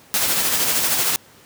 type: noise with tremolo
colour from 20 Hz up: white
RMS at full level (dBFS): -18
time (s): 0.14-1.16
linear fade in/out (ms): 0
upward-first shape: sine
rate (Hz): 13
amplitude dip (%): 35
effects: pink hiss -49 dBFS RMS until 1.45 s + high-pass 100 Hz 12 dB/octave